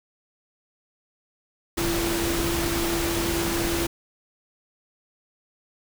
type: tone in noise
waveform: sine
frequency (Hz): 338.3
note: E4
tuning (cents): +45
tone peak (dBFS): -26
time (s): 1.77-3.87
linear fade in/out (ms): 10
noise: pink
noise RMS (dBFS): -27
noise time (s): 1.77-3.87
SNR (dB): -2
effects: none